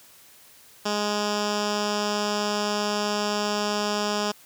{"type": "tone with low-pass filter", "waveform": "10% pulse", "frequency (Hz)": 207.7, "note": "G#3", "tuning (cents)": 0, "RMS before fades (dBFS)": -26, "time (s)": [0.85, 4.32], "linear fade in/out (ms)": 10, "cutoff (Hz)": 5800, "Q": 2.7, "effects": ["white hiss -52 dBFS RMS until 4.45 s", "high-pass 60 Hz 12 dB/octave"]}